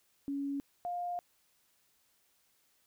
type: tone pair in turn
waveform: sine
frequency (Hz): 280 / 705.6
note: C#4 / F5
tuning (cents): +18 / +18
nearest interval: octave + major third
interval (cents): 1600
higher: second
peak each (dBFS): -33 / -34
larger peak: first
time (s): 0.28-0.6 / 0.85-1.19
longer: second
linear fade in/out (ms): 0
effects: white hiss -72 dBFS RMS until 2.86 s

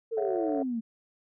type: exponential sweep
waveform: sine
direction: down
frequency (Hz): 466.2 to 220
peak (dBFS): -28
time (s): 0.11-0.81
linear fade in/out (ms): 20
type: chord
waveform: sine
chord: F# minor seventh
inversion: first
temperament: just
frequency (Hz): 444 / 555 / 666 / 740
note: A4 / C#5 / E5 / F#5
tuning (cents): +16 / +2 / +18 / 0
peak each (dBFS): -32 / -34 / -33 / -36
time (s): 0.17-0.63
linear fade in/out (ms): 5
effects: tanh soft clip ceiling -17 dBFS

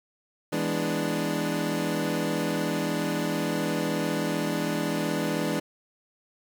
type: chord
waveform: 25% pulse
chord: E dominant seventh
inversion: none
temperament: equal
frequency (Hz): 164.81 / 207.7 / 246.9 / 293.7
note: E3 / G#3 / B3 / D4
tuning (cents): 0 / 0 / 0 / 0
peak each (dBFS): -27 / -28 / -31 / -26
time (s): 0.52-5.6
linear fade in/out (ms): 10
effects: 9-bit

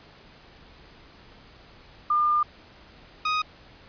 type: tone pair in turn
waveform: sine / sawtooth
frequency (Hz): 1204 / 1249.4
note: D6 / D#6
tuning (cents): +43 / +7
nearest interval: minor second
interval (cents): 64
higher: second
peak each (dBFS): -19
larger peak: neither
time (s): 2.1-2.43 / 3.25-3.42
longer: first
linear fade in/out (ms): 5
effects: pink hiss -51 dBFS RMS until 3.88 s + resampled to 11025 Hz

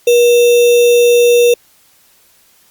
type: tone with sample-and-hold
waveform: sine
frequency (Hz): 479.3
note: A#4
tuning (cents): +48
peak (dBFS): -5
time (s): 0.07-1.54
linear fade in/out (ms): 5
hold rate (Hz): 3150
effects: white hiss -50 dBFS RMS until 2.7 s + Opus 48 kbps

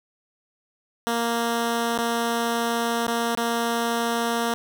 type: tone with dropouts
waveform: 10% pulse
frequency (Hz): 233.1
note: A#3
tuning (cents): 0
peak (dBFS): -14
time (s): 1.07-4.54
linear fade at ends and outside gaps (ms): 0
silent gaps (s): 1.977-1.988 / 3.068-3.079 / 3.351-3.374
effects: none

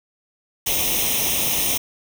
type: noise with comb filter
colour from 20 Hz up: white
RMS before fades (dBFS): -21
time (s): 0.66-1.78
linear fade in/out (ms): 10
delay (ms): 0.33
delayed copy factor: +0.8
effects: none

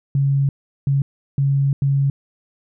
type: tone bursts at uneven times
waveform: sine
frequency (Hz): 138.59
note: C#3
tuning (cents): 0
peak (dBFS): -14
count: 4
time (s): 0.15-0.49 / 0.87-1.02 / 1.38-1.73 / 1.82-2.1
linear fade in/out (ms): 2
effects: none

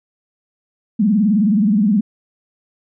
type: tone with vibrato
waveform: sine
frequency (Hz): 207.7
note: G#3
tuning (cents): 0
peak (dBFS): -11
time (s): 0.99-2.01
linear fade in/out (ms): 10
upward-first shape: sine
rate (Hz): 19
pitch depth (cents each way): 170
effects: none

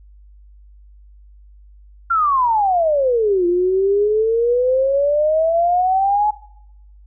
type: exponential two-way sweep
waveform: sine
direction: down then up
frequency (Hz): 1396.9 to 345.5 to 853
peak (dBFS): -13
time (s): 2.1-6.31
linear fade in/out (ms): 10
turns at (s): 3.46
effects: noise-tail reverb RT60 0.8 s tail -20 dB re dry + added 50 Hz sine -42 dBFS peak until 7.06 s

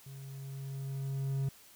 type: tone with level ramp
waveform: triangle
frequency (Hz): 136.1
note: C#3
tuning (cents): -31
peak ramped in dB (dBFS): -43 to -27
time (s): 0.06-1.49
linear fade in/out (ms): 5
effects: white hiss -58 dBFS RMS until 1.75 s

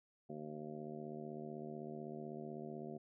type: harmonic tone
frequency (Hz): 75.9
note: D#2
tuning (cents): -42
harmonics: 2 / 3 / 4 / 5 / 6 / 7 / 8 / 9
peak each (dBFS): -52 / -49 / -56 / -49 / -59 / -56 / -60 / -53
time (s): 0.29-2.98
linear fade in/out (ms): 10
effects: none

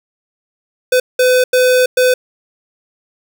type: tone bursts at uneven times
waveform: square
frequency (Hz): 505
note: B4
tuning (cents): +39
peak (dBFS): -9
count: 4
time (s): 0.92-1 / 1.19-1.44 / 1.53-1.86 / 1.97-2.14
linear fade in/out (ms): 5
effects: 8-bit

